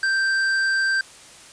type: tone with hard clipping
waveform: sine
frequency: 1568 Hz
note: G6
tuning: in tune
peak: -20 dBFS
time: 0.03-1.01 s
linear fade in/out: 2 ms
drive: 8 dB
effects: white hiss -45 dBFS RMS until 1.52 s + resampled to 22050 Hz